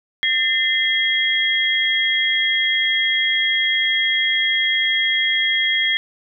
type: tone cluster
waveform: sine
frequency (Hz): 1799 / 2066 / 3288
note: A6 / C7 / G#7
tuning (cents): +38 / -22 / -18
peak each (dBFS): -22 / -20 / -19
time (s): 0.23-5.97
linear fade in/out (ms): 0
effects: none